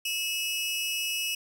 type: tone pair together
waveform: sawtooth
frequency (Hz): 2606 / 2905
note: E7 / F#7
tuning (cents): -20 / -32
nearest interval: major second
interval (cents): 188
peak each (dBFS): -28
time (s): 0.05-1.35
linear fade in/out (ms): 5
effects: none